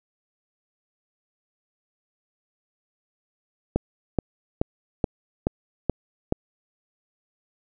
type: click train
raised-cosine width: 2 ms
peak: -7 dBFS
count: 7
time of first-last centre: 3.76-6.324 s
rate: 2.34 Hz
effects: none